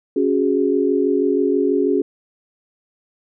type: chord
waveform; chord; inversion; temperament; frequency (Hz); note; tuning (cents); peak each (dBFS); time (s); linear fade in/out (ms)
sine; C# suspended fourth; none; just; 277.2 / 369.6 / 415.8; C#4 / F#4 / G#4; 0 / -2 / +2; -19; 0.16-2.02; 5
effects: none